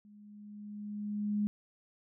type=tone with level ramp; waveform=sine; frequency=207.7 Hz; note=G#3; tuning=in tune; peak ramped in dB=-54 to -27 dBFS; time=0.05-1.47 s; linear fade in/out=0 ms; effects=none